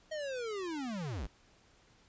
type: linear sweep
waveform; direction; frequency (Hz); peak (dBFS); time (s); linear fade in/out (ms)
square; down; 635 to 41.2; -37; 0.11-1.27; 10
effects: pink hiss -65 dBFS RMS until 2.08 s + resampled to 16000 Hz